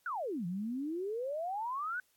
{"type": "exponential two-way sweep", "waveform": "sine", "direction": "down then up", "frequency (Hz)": [1533, 167.4, 1533], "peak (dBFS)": -34, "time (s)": [0.06, 2], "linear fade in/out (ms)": 2, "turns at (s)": 0.46, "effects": ["white hiss -72 dBFS RMS until 2.16 s", "AAC 64 kbps"]}